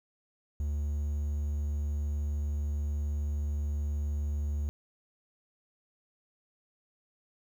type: tone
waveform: triangle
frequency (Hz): 73.42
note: D2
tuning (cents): 0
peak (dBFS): -27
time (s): 0.6-4.69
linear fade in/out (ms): 0
effects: 10-bit